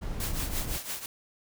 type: noise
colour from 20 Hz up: brown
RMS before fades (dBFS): -33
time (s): 0.01-0.78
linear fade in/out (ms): 20
type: noise with tremolo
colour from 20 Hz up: white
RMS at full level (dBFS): -33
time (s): 0.2-1.06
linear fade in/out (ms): 2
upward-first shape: triangle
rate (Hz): 5.9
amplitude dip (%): 80
effects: none